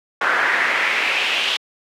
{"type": "noise with band-pass filter sweep", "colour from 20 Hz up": "brown", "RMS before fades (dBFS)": -19, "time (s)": [0.21, 1.57], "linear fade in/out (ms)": 5, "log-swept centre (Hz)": [1500, 3200], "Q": 3.3, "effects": ["high-pass 400 Hz 12 dB/octave"]}